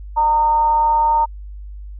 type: tone with frequency modulation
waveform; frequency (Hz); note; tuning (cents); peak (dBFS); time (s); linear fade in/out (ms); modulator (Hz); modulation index
sine; 916; A#5; -31; -12; 0.16-1.26; 20; 318; 0.24
effects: added 50 Hz sine -30 dBFS peak until 1.99 s